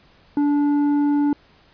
triangle tone with tanh clipping, 290 Hz, D4, 22 cents flat, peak -17 dBFS, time 0.37-1.33 s, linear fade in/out 2 ms, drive 11 dB, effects pink hiss -54 dBFS RMS until 1.73 s + resampled to 11025 Hz

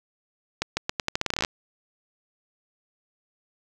accelerating click train, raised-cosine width 0.2 ms, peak -7 dBFS, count 16, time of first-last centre 0.62-1.448 s, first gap 150 ms, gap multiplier 0.83, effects none

